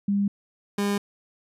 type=tone pair in turn; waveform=sine / 30% pulse; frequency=200.9 / 202.4 Hz; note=G3 / G#3; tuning=+43 / -44 cents; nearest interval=unison; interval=13 cents; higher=second; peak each=-20 dBFS; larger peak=neither; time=0.08-0.28 / 0.78-0.98 s; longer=neither; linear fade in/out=5 ms; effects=resampled to 32000 Hz